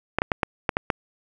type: clicks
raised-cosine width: 0.5 ms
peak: -5 dBFS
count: 7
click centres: 0.186 / 0.219 / 0.318 / 0.432 / 0.692 / 0.769 / 0.902 s
effects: none